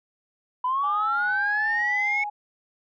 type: linear sweep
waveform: sine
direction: up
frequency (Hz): 987.8 to 2217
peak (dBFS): -21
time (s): 0.64-2.24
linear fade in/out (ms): 5
type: tone with vibrato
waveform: sine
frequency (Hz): 830.6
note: G#5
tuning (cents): 0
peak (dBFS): -28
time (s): 0.83-2.3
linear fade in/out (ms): 10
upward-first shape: triangle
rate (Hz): 1.4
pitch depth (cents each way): 13
effects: tanh soft clip ceiling -16 dBFS